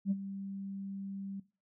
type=tone with ADSR envelope; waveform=sine; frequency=196 Hz; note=G3; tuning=in tune; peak=-25 dBFS; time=0.05-1.4 s; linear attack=59 ms; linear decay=30 ms; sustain=-14 dB; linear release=5 ms; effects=noise-tail reverb RT60 0.3 s tail -18 dB re dry + tanh soft clip ceiling -23 dBFS